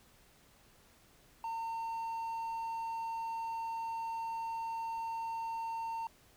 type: tone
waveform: triangle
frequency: 910 Hz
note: A#5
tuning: 42 cents flat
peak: -34 dBFS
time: 1.44-6.07 s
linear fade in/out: 2 ms
effects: pink hiss -64 dBFS RMS until 6.36 s